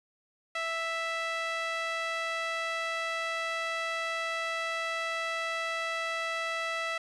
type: tone with band-pass filter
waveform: sawtooth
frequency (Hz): 659.3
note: E5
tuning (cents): 0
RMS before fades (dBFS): -33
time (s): 0.55-6.98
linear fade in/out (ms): 5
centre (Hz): 2100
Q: 1.3
effects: resampled to 24000 Hz + 9-bit